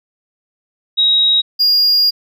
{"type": "tone pair in turn", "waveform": ["sine", "triangle"], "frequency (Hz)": [3807, 4835], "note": ["A#7", "D8"], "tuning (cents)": [36, 50], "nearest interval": "major third", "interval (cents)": 414, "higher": "second", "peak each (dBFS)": [-9, -8], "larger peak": "second", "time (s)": [[0.97, 1.42], [1.59, 2.11]], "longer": "second", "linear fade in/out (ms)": 20, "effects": []}